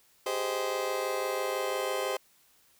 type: chord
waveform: 30% pulse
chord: Ab major seventh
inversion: third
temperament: just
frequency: 389.3 / 415.3 / 519.1 / 623 Hz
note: G4 / Ab4 / C5 / Eb5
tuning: -12 / 0 / -14 / +2 cents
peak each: -33 / -35 / -30 / -34 dBFS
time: 0.26-2.17 s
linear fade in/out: 5 ms
effects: white hiss -64 dBFS RMS until 2.79 s